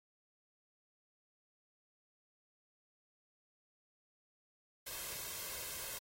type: noise with comb filter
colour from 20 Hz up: white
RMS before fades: -44 dBFS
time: 4.86-5.99 s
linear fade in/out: 10 ms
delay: 1.9 ms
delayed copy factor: +0.55
effects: AAC 48 kbps